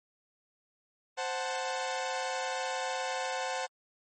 sawtooth chord, F# diminished, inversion second, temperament equal, 523.3 / 740 / 880 Hz, C5 / F#5 / A5, 0 / 0 / 0 cents, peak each -32 / -32 / -34 dBFS, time 1.17-3.67 s, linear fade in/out 20 ms, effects MP3 32 kbps

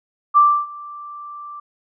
sine tone with ADSR envelope, 1174.7 Hz, D6, in tune, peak -7 dBFS, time 0.34-1.6 s, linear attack 31 ms, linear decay 290 ms, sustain -24 dB, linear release 6 ms, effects none

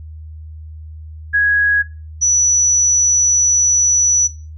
sine tone pair in turn, 1661.2 / 5920 Hz, G#6 / F#8, 0 / 0 cents, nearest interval octave + minor seventh, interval 2200 cents, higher second, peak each -10 dBFS, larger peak neither, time 1.33-1.83 / 2.21-4.28 s, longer second, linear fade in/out 20 ms, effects noise-tail reverb RT60 0.3 s tail -17 dB re dry + added 78 Hz sine -30 dBFS peak until 4.57 s

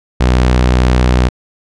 sawtooth tone, 62.2 Hz, B1, 13 cents sharp, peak -4 dBFS, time 0.2-1.29 s, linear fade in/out 10 ms, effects low-pass 6000 Hz 12 dB/octave

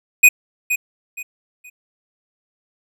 square tone with echo, 2489 Hz, D#7, in tune, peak -6 dBFS, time 0.23-0.29 s, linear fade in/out 10 ms, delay 470 ms, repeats 3, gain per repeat -11 dB, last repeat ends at 1.7 s, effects none

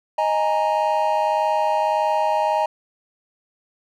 triangle chord, D# suspended fourth, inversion none, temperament equal, 622.3 / 830.6 / 932.3 Hz, D#5 / G#5 / A#5, 0 / 0 / 0 cents, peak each -20 dBFS, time 0.18-2.66 s, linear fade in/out 5 ms, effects none

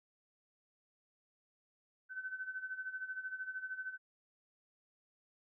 sine tone with tremolo, 1522 Hz, F#6, 48 cents sharp, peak -37 dBFS, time 2.09-3.98 s, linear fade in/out 50 ms, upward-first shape sine, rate 13 Hz, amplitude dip 75%, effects none

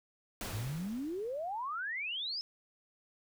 pink noise with exponential decay, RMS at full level -39 dBFS, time 0.41-1.79 s, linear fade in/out 1 ms, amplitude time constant 300 ms
sine exponential sweep, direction up, 98.1 to 5274 Hz, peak -35 dBFS, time 0.53-2.41 s, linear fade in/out 0 ms
effects none

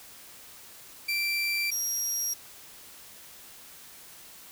30% pulse tone pair in turn, 2349 / 5652 Hz, D7 / F8, 0 / +20 cents, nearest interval octave + minor third, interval 1520 cents, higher second, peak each -24 / -24 dBFS, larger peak neither, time 1.08-1.71 / 1.71-2.34 s, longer neither, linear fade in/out 10 ms, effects white hiss -49 dBFS RMS until 4.51 s

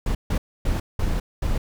brown noise bursts at uneven times, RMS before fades -22 dBFS, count 5, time 0.06-0.15 / 0.3-0.38 / 0.65-0.8 / 0.99-1.2 / 1.42-1.58 s, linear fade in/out 5 ms, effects none

